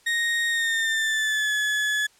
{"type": "tone with pitch glide", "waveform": "35% pulse", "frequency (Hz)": [1863, 1708.4], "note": ["A#6", "G#6"], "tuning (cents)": [-2, 48], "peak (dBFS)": -20, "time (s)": [0.06, 2.07], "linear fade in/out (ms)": 10, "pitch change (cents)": -150, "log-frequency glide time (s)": [0.48, 1.53], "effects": ["white hiss -58 dBFS RMS until 2.19 s", "low-pass 9000 Hz 12 dB/octave"]}